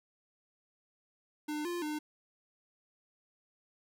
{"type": "tone with pitch steps", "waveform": "square", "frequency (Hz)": [300.4, 348.8, 302.3], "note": ["D4", "F4", "D#4"], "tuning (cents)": [39, -2, -50], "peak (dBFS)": -35, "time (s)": [1.48, 1.99], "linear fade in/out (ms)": 10, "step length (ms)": 170, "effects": []}